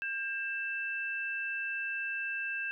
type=tone pair together; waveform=sine; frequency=1600 / 2652 Hz; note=G6 / E7; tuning=+35 / +10 cents; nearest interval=major sixth; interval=875 cents; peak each=-35 / -36 dBFS; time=0.02-2.71 s; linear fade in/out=0 ms; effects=none